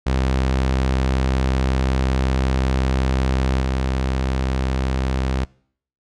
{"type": "tone with level steps", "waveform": "sawtooth", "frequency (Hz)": 65.41, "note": "C2", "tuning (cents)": 0, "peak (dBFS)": [-13, -15], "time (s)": [0.06, 5.45], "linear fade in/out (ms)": 10, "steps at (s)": 3.6, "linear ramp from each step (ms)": 20, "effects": ["noise-tail reverb RT60 0.6 s tail -25 dB re dry", "low-pass 6000 Hz 12 dB/octave"]}